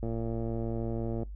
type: click train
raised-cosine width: 2 ms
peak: -22 dBFS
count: 138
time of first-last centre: 0.03-1.232 s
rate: 114 Hz
effects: noise-tail reverb RT60 0.2 s tail -22 dB re dry + added 50 Hz sine -38 dBFS peak until 1.35 s